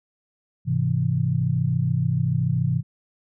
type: chord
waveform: sine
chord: Ab augmented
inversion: none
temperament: equal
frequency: 103.83 / 130.81 / 164.81 Hz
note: Ab2 / C3 / E3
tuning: 0 / 0 / 0 cents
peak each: -26 / -22 / -24 dBFS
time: 0.65-2.83 s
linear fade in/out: 50 ms
effects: none